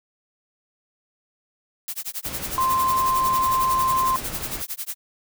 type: noise with tremolo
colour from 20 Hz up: blue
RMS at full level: -28 dBFS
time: 1.88-4.95 s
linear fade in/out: 0 ms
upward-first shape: sine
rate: 11 Hz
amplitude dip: 100%
type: noise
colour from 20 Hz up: pink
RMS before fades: -34 dBFS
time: 2.25-4.62 s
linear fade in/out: 0 ms
type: tone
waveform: sine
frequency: 1045 Hz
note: C6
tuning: 2 cents flat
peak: -18 dBFS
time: 2.58-4.16 s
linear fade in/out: 0 ms
effects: none